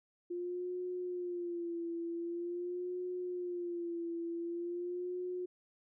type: tone with vibrato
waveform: sine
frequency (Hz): 349.2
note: F4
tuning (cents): 0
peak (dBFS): -36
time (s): 0.3-5.46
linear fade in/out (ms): 10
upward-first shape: sine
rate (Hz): 0.45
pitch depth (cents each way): 61
effects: none